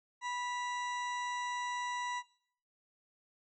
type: harmonic tone with a mistuned harmonic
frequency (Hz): 982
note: B5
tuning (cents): -10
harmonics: 1 / 2 / 3 / 4 / 6 / 7 / 8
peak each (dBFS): -37 / -41 / -51 / -49 / -52 / -57 / -57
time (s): 0.21-2.23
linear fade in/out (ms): 50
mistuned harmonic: 3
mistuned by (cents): -87
effects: noise-tail reverb RT60 0.6 s tail -19 dB re dry